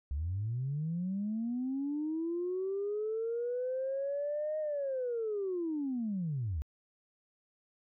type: linear two-way sweep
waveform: sine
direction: up then down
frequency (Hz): 66 to 622.3 to 66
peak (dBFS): -31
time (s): 0.11-6.62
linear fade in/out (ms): 0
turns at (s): 4.59
effects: tanh soft clip ceiling -27 dBFS